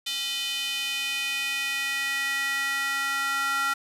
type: tone with high-pass filter sweep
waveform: square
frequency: 275.3 Hz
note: C#4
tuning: 12 cents flat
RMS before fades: -28 dBFS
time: 0.06-3.74 s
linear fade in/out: 10 ms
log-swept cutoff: 3300 to 1400 Hz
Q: 3.3
effects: resampled to 32000 Hz + 8-bit